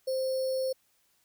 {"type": "tone with sample-and-hold", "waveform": "sine", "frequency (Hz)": 523.3, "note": "C5", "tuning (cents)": 0, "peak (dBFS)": -27, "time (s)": [0.07, 0.73], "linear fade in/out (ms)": 10, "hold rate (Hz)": 4900, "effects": ["white hiss -70 dBFS RMS until 1.24 s"]}